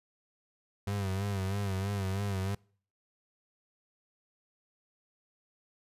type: tone with vibrato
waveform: 35% pulse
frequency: 98 Hz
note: G2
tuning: in tune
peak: -29 dBFS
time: 0.87-2.55 s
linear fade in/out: 5 ms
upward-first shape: sine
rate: 3.1 Hz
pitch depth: 66 cents each way
effects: noise-tail reverb RT60 0.5 s tail -26 dB re dry + resampled to 32000 Hz